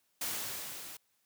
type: noise with level ramp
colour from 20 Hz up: white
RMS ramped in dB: -35 to -47 dBFS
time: 0.21-0.97 s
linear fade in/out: 5 ms
effects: white hiss -75 dBFS RMS until 1.25 s + high-pass 80 Hz 12 dB/octave